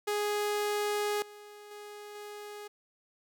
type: tone with level steps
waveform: sawtooth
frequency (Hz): 415.3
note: G#4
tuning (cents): 0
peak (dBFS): -25 / -44 / -40 / -38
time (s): 0.07-2.68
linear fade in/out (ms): 10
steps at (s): 1.22 / 1.71 / 2.15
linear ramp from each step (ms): 2
effects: none